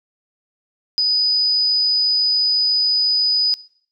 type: tone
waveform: sine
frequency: 4977 Hz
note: D#8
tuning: in tune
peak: -14 dBFS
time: 0.98-3.54 s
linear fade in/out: 0 ms
effects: noise-tail reverb RT60 0.6 s tail -21 dB re dry